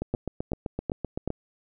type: two click trains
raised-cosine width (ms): 2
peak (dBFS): -14 / -16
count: 4 / 11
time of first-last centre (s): 0.14-1.276 / 0.02-1.304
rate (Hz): 2.64 / 7.79
effects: none